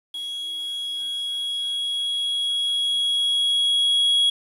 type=tone with level ramp; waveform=triangle; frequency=3322 Hz; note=G#7; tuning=in tune; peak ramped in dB=-27 to -14 dBFS; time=0.14-4.3 s; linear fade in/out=5 ms; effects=resampled to 32000 Hz + 8-bit